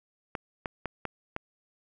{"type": "clicks", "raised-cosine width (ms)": 0.5, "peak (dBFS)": -17, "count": 5, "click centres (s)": [0.352, 0.658, 0.857, 1.053, 1.364], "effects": []}